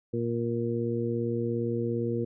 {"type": "harmonic tone", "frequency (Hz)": 117.4, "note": "A#2", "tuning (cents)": 13, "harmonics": [1, 2, 3, 4], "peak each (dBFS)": [-32, -32, -32, -32], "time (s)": [0.13, 2.25], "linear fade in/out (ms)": 10, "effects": []}